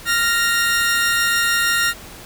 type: tone pair together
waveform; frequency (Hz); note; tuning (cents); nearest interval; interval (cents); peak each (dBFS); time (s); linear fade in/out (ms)
sawtooth; 1394.9 / 1862; F6 / A#6; -2 / -2; perfect fourth; 500; -15; 0.05-1.94; 50
effects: pink hiss -38 dBFS RMS until 2.25 s